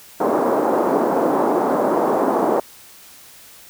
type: band-pass noise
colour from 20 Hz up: pink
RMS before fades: -18 dBFS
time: 0.2-2.6 s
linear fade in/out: 5 ms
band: 270 to 1000 Hz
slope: 24 dB/octave
effects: white hiss -44 dBFS RMS until 3.69 s